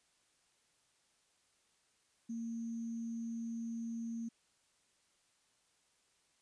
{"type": "tone with sample-and-hold", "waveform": "sine", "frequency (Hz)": 230, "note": "A#3", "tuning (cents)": -23, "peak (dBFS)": -38, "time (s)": [2.29, 4.29], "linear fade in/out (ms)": 10, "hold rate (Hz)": 6300, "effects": ["white hiss -74 dBFS RMS until 6.41 s", "resampled to 22050 Hz"]}